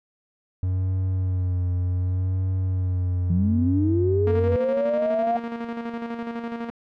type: tone with vibrato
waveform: triangle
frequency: 91.7 Hz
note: F#2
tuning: 15 cents flat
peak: -19 dBFS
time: 0.63-4.56 s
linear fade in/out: 0 ms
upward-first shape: sine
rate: 0.67 Hz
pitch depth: 38 cents each way
type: linear sweep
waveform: sine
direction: up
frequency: 164.81 to 711 Hz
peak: -20 dBFS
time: 3.3-5.37 s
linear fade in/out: 2 ms
type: tone with tremolo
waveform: sawtooth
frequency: 233.1 Hz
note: A#3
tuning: in tune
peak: -23 dBFS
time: 4.27-6.7 s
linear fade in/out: 0 ms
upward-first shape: square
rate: 12 Hz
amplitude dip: 45%
effects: low-pass 2000 Hz 12 dB/octave